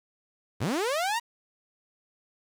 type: linear sweep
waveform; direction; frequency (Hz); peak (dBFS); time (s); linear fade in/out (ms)
sawtooth; up; 77.78 to 970; -22; 0.6-1.2; 20
effects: low-pass 11000 Hz 12 dB/octave + 8-bit